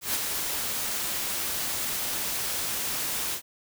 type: noise with ADSR envelope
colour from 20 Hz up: white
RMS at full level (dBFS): -26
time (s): 0.01-3.42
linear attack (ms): 130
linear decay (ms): 30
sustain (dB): -4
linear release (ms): 86
effects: none